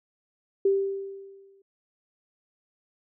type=tone with exponential decay; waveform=sine; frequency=392 Hz; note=G4; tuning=in tune; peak=-17 dBFS; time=0.65-1.62 s; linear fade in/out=5 ms; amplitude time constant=210 ms; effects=none

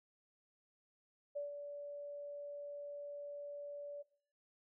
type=tone with ADSR envelope; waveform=sine; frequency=577 Hz; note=D5; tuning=31 cents flat; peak=-37 dBFS; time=1.35-4.03 s; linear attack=17 ms; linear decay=140 ms; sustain=-7 dB; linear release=19 ms; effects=noise-tail reverb RT60 0.5 s tail -18 dB re dry

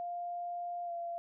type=tone with pitch glide; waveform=sine; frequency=700 to 686.4 Hz; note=F5 to F5; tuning=+4 to -30 cents; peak=-36 dBFS; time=0-1.18 s; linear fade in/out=0 ms; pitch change=-34 cents; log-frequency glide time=0.85-0.91 s; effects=none

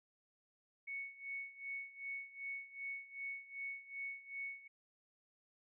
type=tone with tremolo; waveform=sine; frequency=2217 Hz; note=C#7; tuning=in tune; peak=-40 dBFS; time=0.87-4.68 s; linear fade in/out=10 ms; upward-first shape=sine; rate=2.6 Hz; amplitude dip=85%; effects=none

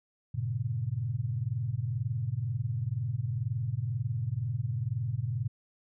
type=chord; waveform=sine; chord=G diminished; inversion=none; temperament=equal; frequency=98 / 116.54 / 138.59 Hz; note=G2 / Bb2 / Db3; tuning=0 / 0 / 0 cents; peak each=-37 / -31 / -35 dBFS; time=0.34-5.48 s; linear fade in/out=10 ms; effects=none

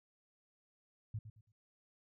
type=tone with echo; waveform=sine; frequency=108.3 Hz; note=A2; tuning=27 cents flat; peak=-37 dBFS; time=1.14-1.19 s; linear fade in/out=5 ms; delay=110 ms; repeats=3; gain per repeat=-11 dB; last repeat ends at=1.52 s; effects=none

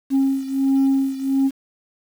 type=beating tone pair; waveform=sine; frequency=270.1 / 271.5 Hz; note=C#4 / C#4; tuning=-45 / -36 cents; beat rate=1.4 Hz; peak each=-16 / -19 dBFS; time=0.1-1.51 s; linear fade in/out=50 ms; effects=tanh soft clip ceiling -12 dBFS + 7-bit

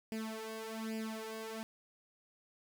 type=tone with flanger; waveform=sawtooth; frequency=221.2 Hz; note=A3; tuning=9 cents sharp; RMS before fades=-42 dBFS; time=0.12-1.63 s; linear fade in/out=0 ms; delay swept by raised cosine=0.39 to 2.69 ms; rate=1.2 Hz; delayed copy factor=+0.85; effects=10-bit

